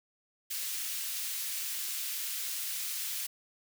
white high-pass noise, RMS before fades -36 dBFS, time 0.5-3.27 s, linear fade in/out 10 ms, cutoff 2200 Hz, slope 12 dB/octave, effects none

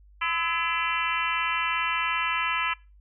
harmonic tone with a mistuned harmonic, 337.3 Hz, E4, 40 cents sharp, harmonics 3 / 4 / 5 / 6 / 7 / 8 / 9, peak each -31 / -30 / -33 / -33 / -31 / -33 / -36 dBFS, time 0.21-2.74 s, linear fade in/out 10 ms, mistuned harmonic 4, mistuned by -58 cents, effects noise-tail reverb RT60 0.3 s tail -23 dB re dry + added 50 Hz sine -51 dBFS peak until 3 s

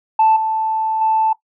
sine tone with level steps, 880 Hz, A5, in tune, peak -8 / -16 / -12 dBFS, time 0.19-1.33 s, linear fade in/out 5 ms, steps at 0.36 / 1.01 s, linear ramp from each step 5 ms, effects noise-tail reverb RT60 0.1 s tail -17 dB re dry + tanh soft clip ceiling -6 dBFS

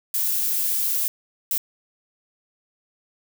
violet noise bursts at uneven times, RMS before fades -23 dBFS, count 2, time 0.14-1.08 / 1.51-1.58 s, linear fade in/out 2 ms, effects none

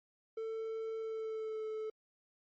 triangle tone with pitch glide, 445.7 to 435.5 Hz, A4 to A4, +22 to -18 cents, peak -35 dBFS, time 0.37-1.9 s, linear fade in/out 5 ms, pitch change -40 cents, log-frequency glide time 0.98-1.65 s, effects MP3 32 kbps

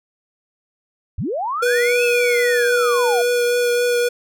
sine linear two-way sweep, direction up then down, 54.1 to 2637 to 658 Hz, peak -20 dBFS, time 1.18-3.22 s, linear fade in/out 5 ms, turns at 2.04 s
square tone with vibrato, 484.2 Hz, B4, 34 cents flat, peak -16 dBFS, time 1.62-4.09 s, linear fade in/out 10 ms, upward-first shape triangle, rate 3.7 Hz, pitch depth 15 cents each way
effects none

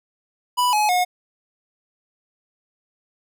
square tone with pitch steps, 987.8 / 845.2 / 723.1 Hz, B5 / G#5 / F#5, 0 / +30 / -40 cents, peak -17 dBFS, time 0.57-1.05 s, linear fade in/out 20 ms, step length 160 ms, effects none

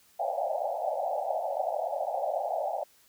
pink band-pass noise, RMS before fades -31 dBFS, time 0.19-2.84 s, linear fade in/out 10 ms, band 550 to 820 Hz, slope 96 dB/octave, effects white hiss -62 dBFS RMS until 3.08 s

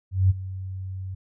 sine tone with ADSR envelope, 94.4 Hz, F#2, 35 cents sharp, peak -13 dBFS, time 0.11-1.15 s, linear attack 190 ms, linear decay 23 ms, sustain -17 dB, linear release 10 ms, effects none

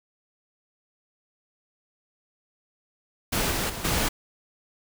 pink noise with level steps, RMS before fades -25 / -27 / -35 / -25 dBFS, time 3.32-4.09 s, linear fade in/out 10 ms, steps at 3.5 / 3.69 / 3.84 s, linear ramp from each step 10 ms, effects none

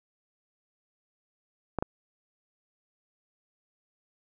clicks, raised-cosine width 1 ms, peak -14 dBFS, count 2, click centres 1.787 / 1.825 s, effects none

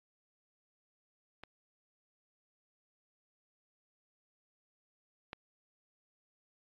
clicks, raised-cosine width 0.3 ms, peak -30 / -25 dBFS, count 2, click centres 1.436 / 5.331 s, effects low-pass 5000 Hz 12 dB/octave + AAC 64 kbps

